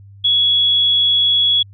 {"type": "tone", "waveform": "sine", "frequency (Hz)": 3362, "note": "G#7", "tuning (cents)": 20, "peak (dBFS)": -11, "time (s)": [0.24, 1.63], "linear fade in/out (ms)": 10, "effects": ["added 99 Hz sine -38 dBFS peak until 1.73 s"]}